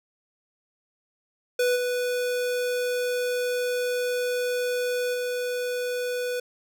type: tone with level steps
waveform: square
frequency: 493.9 Hz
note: B4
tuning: in tune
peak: -21 / -25 / -27 dBFS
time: 1.59-6.4 s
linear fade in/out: 5 ms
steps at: 1.75 / 5.13 s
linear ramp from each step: 20 ms
effects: none

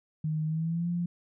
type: tone with pitch glide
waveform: sine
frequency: 155.56 to 173.6 Hz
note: D#3 to F3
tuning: 0 to -10 cents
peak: -27 dBFS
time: 0.24-1.06 s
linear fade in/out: 5 ms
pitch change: +190 cents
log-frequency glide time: 0.46-0.89 s
effects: none

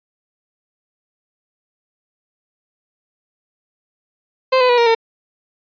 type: tone with pitch steps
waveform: 30% pulse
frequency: 520 / 502.9 / 486.3 / 470.3 / 454.8 Hz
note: C5 / B4 / B4 / A#4 / A#4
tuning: -11 / +31 / -27 / +15 / -43 cents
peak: -8 dBFS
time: 4.52-4.95 s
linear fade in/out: 10 ms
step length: 86 ms
effects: resampled to 11025 Hz

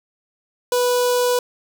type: tone with notch filter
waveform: sawtooth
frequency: 492.2 Hz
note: B4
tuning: 6 cents flat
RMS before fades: -18 dBFS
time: 0.72-1.39 s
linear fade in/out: 2 ms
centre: 2000 Hz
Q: 0.94
effects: none

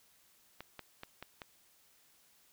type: clicks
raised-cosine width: 0.3 ms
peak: -28 dBFS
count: 5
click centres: 0.606 / 0.793 / 1.034 / 1.226 / 1.418 s
effects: white hiss -67 dBFS RMS until 2.52 s

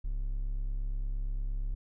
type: tone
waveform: triangle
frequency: 34.32 Hz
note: C#1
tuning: 16 cents flat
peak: -28 dBFS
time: 0.04-1.75 s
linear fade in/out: 10 ms
effects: none

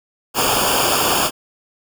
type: noise with comb filter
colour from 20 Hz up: pink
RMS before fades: -17 dBFS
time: 0.34-1.31 s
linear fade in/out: 50 ms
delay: 0.5 ms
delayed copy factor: -0.9
effects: none

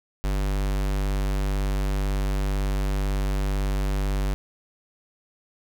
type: tone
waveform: square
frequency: 49 Hz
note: G1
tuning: in tune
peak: -23 dBFS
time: 0.24-4.34 s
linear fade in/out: 0 ms
effects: none

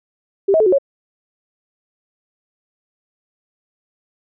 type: tone with pitch steps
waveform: sine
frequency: 393.7 / 640 / 434.3 / 368.8 / 553 Hz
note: G4 / D#5 / A4 / F#4 / C#5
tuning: +8 / +49 / -23 / -6 / -4 cents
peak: -10 dBFS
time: 0.48-0.785 s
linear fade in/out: 10 ms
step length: 61 ms
effects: none

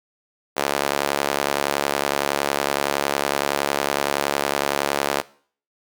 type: tone with high-pass filter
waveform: sawtooth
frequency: 70.8 Hz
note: C#2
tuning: 37 cents sharp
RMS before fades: -23 dBFS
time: 0.56-5.22 s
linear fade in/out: 20 ms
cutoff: 520 Hz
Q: 0.99
effects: noise-tail reverb RT60 0.5 s tail -20 dB re dry

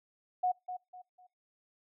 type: tone with echo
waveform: sine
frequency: 730 Hz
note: F#5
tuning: 24 cents flat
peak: -26 dBFS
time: 0.43-0.52 s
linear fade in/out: 10 ms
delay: 250 ms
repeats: 3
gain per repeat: -10 dB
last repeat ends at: 1.27 s
effects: noise-tail reverb RT60 0.2 s tail -24 dB re dry

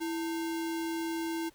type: tone with sample-and-hold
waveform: sine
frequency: 329.6 Hz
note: E4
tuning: in tune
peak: -31 dBFS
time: 0-1.5 s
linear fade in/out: 20 ms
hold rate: 1225 Hz
effects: pink hiss -63 dBFS RMS until 1.54 s

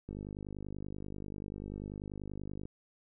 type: click train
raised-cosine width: 3 ms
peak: -29 dBFS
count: 130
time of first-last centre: 0.09-2.655 s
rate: 50.3 Hz
effects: none

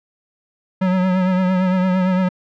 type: tone with vibrato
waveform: square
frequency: 185 Hz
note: F#3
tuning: in tune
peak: -15 dBFS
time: 0.81-2.29 s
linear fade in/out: 10 ms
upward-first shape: triangle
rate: 8.8 Hz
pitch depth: 47 cents each way
effects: low-pass 2000 Hz 12 dB/octave

